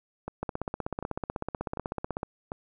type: two click trains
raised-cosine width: 1 ms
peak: -20 / -17 dBFS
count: 4 / 30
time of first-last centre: 0.28-2.519 / 0.43-2.231 s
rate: 1.34 / 16.1 Hz
effects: none